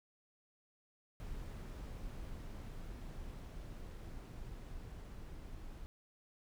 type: noise with level ramp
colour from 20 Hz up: brown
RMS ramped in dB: -45 to -49 dBFS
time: 1.2-5.86 s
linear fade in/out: 0 ms
effects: none